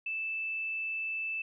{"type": "tone", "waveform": "sine", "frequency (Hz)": 2637, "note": "E7", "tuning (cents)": 0, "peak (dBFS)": -32, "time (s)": [0.06, 1.42], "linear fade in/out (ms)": 5, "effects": []}